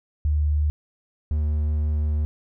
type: tone pair in turn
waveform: sine / triangle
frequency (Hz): 74.7 / 75.48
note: D2 / D2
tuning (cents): +30 / +48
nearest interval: unison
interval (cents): 18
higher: second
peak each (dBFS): -18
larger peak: neither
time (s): 0.25-0.7 / 1.31-2.25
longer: second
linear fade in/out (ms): 0
effects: none